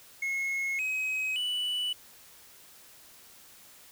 triangle tone with pitch steps, 2171 / 2537 / 2966 Hz, C#7 / D#7 / F#7, -37 / +33 / +4 cents, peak -27 dBFS, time 0.22-1.93 s, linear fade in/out 5 ms, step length 570 ms, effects white hiss -54 dBFS RMS until 3.91 s

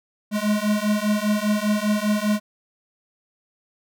square beating tone pair, 207.7 / 212.7 Hz, G#3 / G#3, 0 / +42 cents, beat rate 5 Hz, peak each -23 / -23 dBFS, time 0.31-2.4 s, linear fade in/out 50 ms, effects none

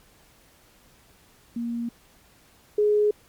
sine tone pair in turn, 235 / 418.7 Hz, A#3 / G#4, +14 / +14 cents, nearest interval minor seventh, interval 1000 cents, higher second, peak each -26 / -17 dBFS, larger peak second, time 1.56-1.89 / 2.78-3.11 s, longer neither, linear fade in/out 5 ms, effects pink hiss -57 dBFS RMS until 3.28 s + MP3 96 kbps

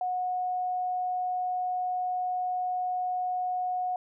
sine tone, 730 Hz, F#5, 24 cents flat, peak -27 dBFS, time 0.01-3.96 s, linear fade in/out 2 ms, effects none

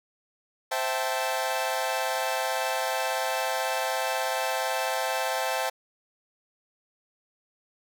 sawtooth chord, A minor seventh, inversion first, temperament equal with one note detuned, 523.3 / 659.3 / 775.9 / 880 Hz, C5 / E5 / G5 / A5, 0 / 0 / -18 / 0 cents, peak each -28 dBFS, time 0.71-5.7 s, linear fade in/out 10 ms, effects none

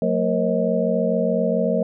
sine tone cluster, 182.2 / 226.7 / 469.8 / 537 / 631 Hz, F#3 / A#3 / A#4 / C5 / D#5, -26 / -48 / +13 / +45 / +24 cents, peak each -24 dBFS, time 0.02-1.83 s, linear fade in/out 2 ms, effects none

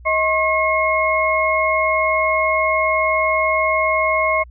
sine tone cluster, 633 / 1079 / 2160 Hz, D#5 / C#6 / C#7, +30 / -47 / -45 cents, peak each -19 dBFS, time 0.05-4.44 s, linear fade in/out 20 ms, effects added 60 Hz sine -38 dBFS peak until 4.5 s

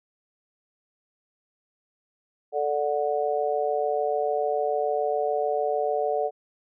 harmonic tone, 146.83 Hz, D3, in tune, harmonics 3 / 4 / 5, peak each -27 / -27 / -27 dBFS, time 2.52-6.31 s, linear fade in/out 50 ms, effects none

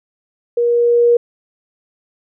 sine tone with level ramp, 475.4 Hz, A#4, 34 cents sharp, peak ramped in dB -12 to -7 dBFS, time 0.57-1.17 s, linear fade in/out 5 ms, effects none

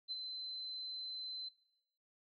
sine tone with ADSR envelope, 4061 Hz, B7, 48 cents sharp, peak -37 dBFS, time 0.08-1.49 s, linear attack 34 ms, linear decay 32 ms, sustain -5 dB, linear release 9 ms, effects noise-tail reverb RT60 0.9 s tail -19 dB re dry

